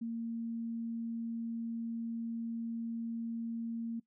sine tone, 230 Hz, A#3, 23 cents flat, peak -35 dBFS, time 0.01-4 s, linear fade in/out 10 ms, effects noise-tail reverb RT60 0.1 s tail -20 dB re dry

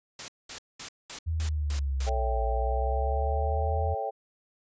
white noise bursts, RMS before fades -38 dBFS, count 7, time 0.19-2.094 s, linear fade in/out 2 ms, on 92 ms, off 210 ms
sine linear two-way sweep, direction down then up, 82.41 to 56.5 to 82.41 Hz, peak -26 dBFS, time 1.26-3.95 s, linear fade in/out 20 ms, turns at 2.43 s
sine chord, A dominant seventh, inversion none, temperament equal, 440 / 554.4 / 659.3 / 784 Hz, A4 / C#5 / E5 / G5, 0 / 0 / 0 / 0 cents, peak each -36 / -35 / -36 / -32 dBFS, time 2.06-4.11 s, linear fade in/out 20 ms
effects resampled to 16000 Hz

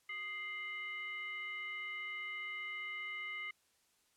sine tone with frequency modulation, 2095 Hz, C7, 2 cents sharp, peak -40 dBFS, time 0.09-3.51 s, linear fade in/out 5 ms, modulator 857 Hz, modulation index 0.6, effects white hiss -74 dBFS RMS until 4.16 s + low-pass 11000 Hz 12 dB/octave

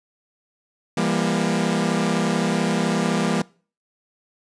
sawtooth tone cluster, 169.2 / 200.8 / 236.7 Hz, E3 / G3 / A#3, +45 / +42 / +27 cents, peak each -20 dBFS, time 0.97-3.42 s, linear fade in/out 5 ms, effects noise-tail reverb RT60 0.4 s tail -23 dB re dry + resampled to 22050 Hz

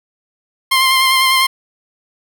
15% pulse tone with vibrato, 1052 Hz, C6, 9 cents sharp, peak -4 dBFS, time 0.71-1.47 s, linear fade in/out 10 ms, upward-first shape sine, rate 10 Hz, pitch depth 21 cents each way, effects none

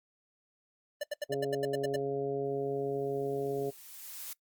square tone bursts, 588 Hz, D5, 2 cents sharp, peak -32 dBFS, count 10, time 1.01-1.962 s, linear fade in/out 5 ms, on 25 ms, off 78 ms
harmonic tone, 138.59 Hz, C#3, in tune, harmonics 1 / 2 / 3 / 4 / 5, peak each -41 / -41 / -32 / -41 / -42 dBFS, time 1.29-3.71 s, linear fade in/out 20 ms
blue noise with exponential growth, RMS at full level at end -40 dBFS, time 2.44-4.33 s, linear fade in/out 2 ms, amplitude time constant 410 ms
effects noise-tail reverb RT60 0.1 s tail -21 dB re dry + Opus 32 kbps

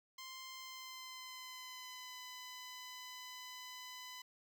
10% pulse tone with pitch glide, 1046.5 to 1005 Hz, C6 to B5, 0 to +30 cents, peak -40 dBFS, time 0.18-4.22 s, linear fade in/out 5 ms, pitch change -70 cents, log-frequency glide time 0.5-2.19 s, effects none

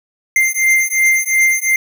square beating tone pair, 2093 / 2095.8 Hz, C7 / C7, 0 / +2 cents, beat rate 2.8 Hz, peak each -15 dBFS, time 0.36-1.76 s, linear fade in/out 2 ms, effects none

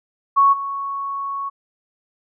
sine tone with level steps, 1108.7 Hz, C#6, in tune, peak -10 / -23 dBFS, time 0.36-1.5 s, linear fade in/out 20 ms, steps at 0.52 s, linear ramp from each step 20 ms, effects none

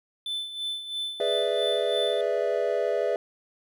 triangle tone with tremolo, 3520 Hz, A7, in tune, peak -26 dBFS, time 0.26-2.21 s, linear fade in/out 2 ms, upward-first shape sine, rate 3 Hz, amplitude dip 65%
triangle chord, E dominant seventh, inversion first, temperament equal, 415.3 / 493.9 / 587.3 / 659.3 Hz, G#4 / B4 / D5 / E5, 0 / 0 / 0 / 0 cents, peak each -27 dBFS, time 1.2-3.16 s, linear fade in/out 2 ms
effects none

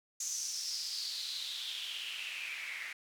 white noise with band-pass filter sweep, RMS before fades -40 dBFS, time 0.2-2.93 s, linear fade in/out 5 ms, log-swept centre 6500 to 2000 Hz, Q 5.9, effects none

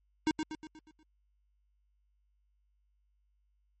square tone with echo, 312.3 Hz, D#4, 7 cents sharp, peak -26 dBFS, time 0.27-0.31 s, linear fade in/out 0 ms, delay 120 ms, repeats 6, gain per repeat -6 dB, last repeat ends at 1.03 s, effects added 50 Hz sine -70 dBFS peak until 3.8 s + MP3 32 kbps

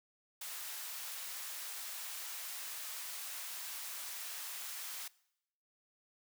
white high-pass noise, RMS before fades -44 dBFS, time 0.41-5.08 s, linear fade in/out 5 ms, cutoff 850 Hz, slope 12 dB/octave, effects noise-tail reverb RT60 0.8 s tail -22 dB re dry

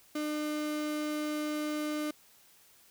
35% pulse tone, 301.5 Hz, D4, 46 cents sharp, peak -30 dBFS, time 0.15-2.11 s, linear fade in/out 5 ms, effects white hiss -61 dBFS RMS until 2.9 s

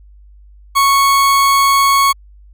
40% pulse tone, 1106 Hz, C#6, 4 cents flat, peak -8 dBFS, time 0.75-2.13 s, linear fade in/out 20 ms, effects added 50 Hz sine -39 dBFS peak until 2.53 s

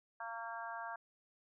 harmonic tone with a mistuned harmonic, 230 Hz, A#3, 23 cents flat, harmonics 3 / 4 / 5 / 6 / 7, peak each -47 / -46 / -49 / -50 / -48 dBFS, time 0.2-0.96 s, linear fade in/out 5 ms, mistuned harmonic 5, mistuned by -18 cents, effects none

